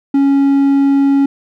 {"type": "tone", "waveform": "triangle", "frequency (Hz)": 277.2, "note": "C#4", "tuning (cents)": 0, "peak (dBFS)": -6, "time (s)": [0.14, 1.26], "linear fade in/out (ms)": 5, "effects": []}